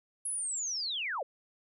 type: linear sweep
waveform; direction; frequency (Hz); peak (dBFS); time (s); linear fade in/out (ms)
sine; down; 10740 to 456.5; -32; 0.25-1.23; 5
effects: none